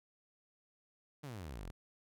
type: exponential sweep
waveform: sawtooth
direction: down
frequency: 155.6 to 37.46 Hz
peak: -40 dBFS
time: 1.23-1.71 s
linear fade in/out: 10 ms
effects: none